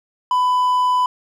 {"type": "tone", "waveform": "triangle", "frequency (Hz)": 999, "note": "B5", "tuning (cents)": 20, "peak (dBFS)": -12, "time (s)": [0.31, 1.06], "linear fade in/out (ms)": 2, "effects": []}